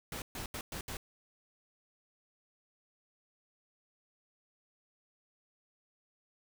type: noise bursts at uneven times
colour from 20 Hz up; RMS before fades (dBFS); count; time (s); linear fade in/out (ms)
pink; -41; 5; 0.12-0.22 / 0.35-0.46 / 0.54-0.61 / 0.72-0.81 / 0.88-0.97; 2
effects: none